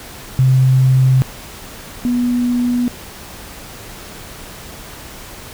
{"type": "tone pair in turn", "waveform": "sine", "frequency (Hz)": [130.5, 244.1], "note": ["C3", "B3"], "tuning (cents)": [-4, -20], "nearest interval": "major seventh", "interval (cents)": 1084, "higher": "second", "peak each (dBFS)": [-8, -13], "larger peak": "first", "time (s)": [[0.39, 1.22], [2.05, 2.88]], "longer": "neither", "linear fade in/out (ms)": 0, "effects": ["pink hiss -34 dBFS RMS until 5.53 s"]}